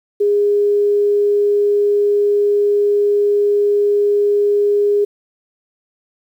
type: tone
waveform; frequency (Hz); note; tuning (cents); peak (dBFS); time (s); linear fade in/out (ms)
sine; 410; G#4; -22; -11; 0.2-5.05; 10
effects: 8-bit